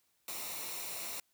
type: noise with comb filter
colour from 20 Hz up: white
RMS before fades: -41 dBFS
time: 0.28-1.2 s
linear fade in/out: 2 ms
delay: 0.62 ms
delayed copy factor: -0.55
effects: white hiss -75 dBFS RMS until 1.33 s